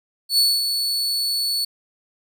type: tone with ADSR envelope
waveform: 40% pulse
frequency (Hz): 4435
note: C#8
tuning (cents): 0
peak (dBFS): -12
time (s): 0.29-1.65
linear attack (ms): 91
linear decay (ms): 230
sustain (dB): -7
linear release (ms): 7
effects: none